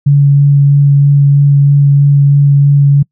sine tone with vibrato, 141.8 Hz, C#3, 40 cents sharp, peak -3 dBFS, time 0.06-3.03 s, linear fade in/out 10 ms, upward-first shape sine, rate 3.1 Hz, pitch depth 9 cents each way, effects noise-tail reverb RT60 0.1 s tail -26 dB re dry

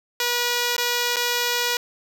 5% pulse tone with dropouts, 483.3 Hz, B4, 38 cents flat, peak -9 dBFS, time 0.2-1.77 s, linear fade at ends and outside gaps 2 ms, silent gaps 0.766-0.78 / 1.16-1.166 s, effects 7-bit

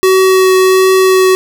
square tone with vibrato, 376.3 Hz, F#4, 29 cents sharp, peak -6 dBFS, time 0.03-1.35 s, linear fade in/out 0 ms, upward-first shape triangle, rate 1.4 Hz, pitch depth 9 cents each way, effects none

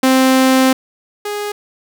sawtooth tone pair in turn, 261.6 / 413.9 Hz, C4 / G#4, 0 / -6 cents, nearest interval minor sixth, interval 794 cents, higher second, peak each -5 / -16 dBFS, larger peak first, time 0.03-0.73 / 1.25-1.52 s, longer first, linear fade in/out 5 ms, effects none

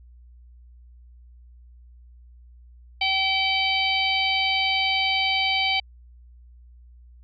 harmonic tone, 770 Hz, G5, 31 cents flat, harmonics 1 / 3 / 4 / 5 / 6, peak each -27 / -24 / -25 / -31 / -30 dBFS, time 3.01-5.8 s, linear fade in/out 5 ms, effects added 60 Hz sine -46 dBFS peak until 7.23 s

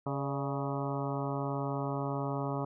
harmonic tone with a mistuned harmonic, 138.59 Hz, C#3, in tune, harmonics 1 / 2 / 3 / 4 / 5 / 6 / 7 / 8 / 9, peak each -35 / -38 / -40 / -41 / -42 / -43 / -43 / -44 / -45 dBFS, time 0.06-2.65 s, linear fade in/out 5 ms, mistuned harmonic 4, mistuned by +66 cents, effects none

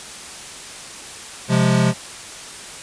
square chord, F minor, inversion second, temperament equal, 130.81 / 174.61 / 207.7 Hz, C3 / F3 / Ab3, 0 / 0 / 0 cents, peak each -18 / -19 / -20 dBFS, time 1.48-1.94 s, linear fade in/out 50 ms, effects white hiss -35 dBFS RMS until 2.82 s + resampled to 22050 Hz

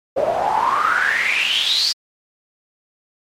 pink noise with band-pass filter sweep, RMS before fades -18 dBFS, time 0.16-1.93 s, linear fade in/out 20 ms, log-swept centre 540 to 4900 Hz, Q 9.9, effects MP3 64 kbps

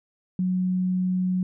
sine tone, 183.7 Hz, F#3, 12 cents flat, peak -21 dBFS, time 0.39-1.43 s, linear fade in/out 2 ms, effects none

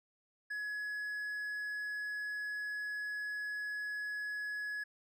triangle tone, 1687 Hz, G#6, 27 cents sharp, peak -35 dBFS, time 0.5-4.84 s, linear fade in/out 10 ms, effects none

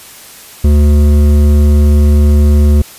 sine tone with hard clipping, 73.42 Hz, D2, in tune, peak -6 dBFS, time 0.64-2.82 s, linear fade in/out 5 ms, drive 11 dB, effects white hiss -34 dBFS RMS until 2.98 s + resampled to 32000 Hz

